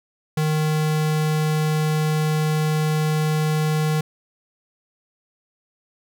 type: tone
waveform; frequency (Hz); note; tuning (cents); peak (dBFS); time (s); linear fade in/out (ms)
square; 154.5; D#3; -12; -19; 0.37-4.01; 5
effects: none